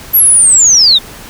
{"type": "linear sweep", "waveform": "sine", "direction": "down", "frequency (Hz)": [11920, 3520], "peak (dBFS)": -3, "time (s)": [0.13, 0.99], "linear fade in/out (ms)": 20, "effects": ["pink hiss -31 dBFS RMS until 1.29 s"]}